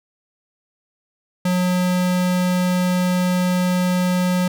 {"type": "tone", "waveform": "square", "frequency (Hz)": 181, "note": "F#3", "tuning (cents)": -38, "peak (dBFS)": -17, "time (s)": [1.45, 4.48], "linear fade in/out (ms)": 5, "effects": []}